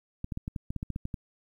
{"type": "clicks", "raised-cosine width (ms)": 5, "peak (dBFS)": -21, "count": 12, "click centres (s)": [0.244, 0.322, 0.374, 0.479, 0.562, 0.705, 0.763, 0.829, 0.903, 0.961, 1.054, 1.142], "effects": ["10-bit"]}